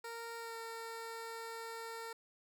15% pulse tone with pitch glide, 462.6 to 456 Hz, A#4 to A#4, -13 to -38 cents, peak -37 dBFS, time 0.04-2.13 s, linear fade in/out 5 ms, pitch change -25 cents, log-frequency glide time 0.38-0.56 s, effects none

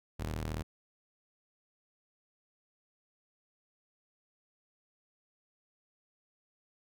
sawtooth ring-modulated tone, 77.78 Hz, D#2, in tune, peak -28 dBFS, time 0.19-0.63 s, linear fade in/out 10 ms, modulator 21.9 Hz, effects none

